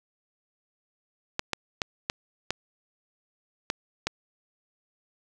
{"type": "clicks", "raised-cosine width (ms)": 0.2, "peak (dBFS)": -9, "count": 7, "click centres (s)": [1.394, 1.533, 1.818, 2.099, 2.506, 3.701, 4.07], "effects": []}